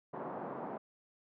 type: band-pass noise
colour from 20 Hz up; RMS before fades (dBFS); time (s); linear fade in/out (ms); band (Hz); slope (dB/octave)
white; -42; 0.13-0.78; 10; 160 to 970; 24
effects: none